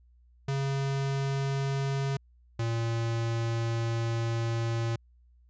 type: tone pair in turn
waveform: square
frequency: 137.2 / 115.37 Hz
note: C#3 / A#2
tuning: -17 / -17 cents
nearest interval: minor third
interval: 300 cents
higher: first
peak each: -28 dBFS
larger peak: neither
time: 0.48-2.17 / 2.59-4.96 s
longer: second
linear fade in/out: 5 ms
effects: added 60 Hz sine -57 dBFS peak until 5.49 s + resampled to 16000 Hz